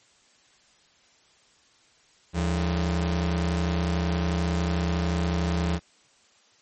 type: ring-modulated tone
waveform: 45% pulse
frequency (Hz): 124.8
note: B2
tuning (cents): +19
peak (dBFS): -20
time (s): 2.33-5.8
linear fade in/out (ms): 50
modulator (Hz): 46.9
effects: white hiss -60 dBFS RMS until 6.61 s + MP3 32 kbps